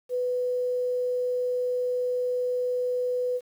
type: tone with quantisation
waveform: sine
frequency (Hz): 497.2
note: B4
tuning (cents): +12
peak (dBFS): -24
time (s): 0.09-3.41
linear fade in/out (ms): 50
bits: 9
effects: none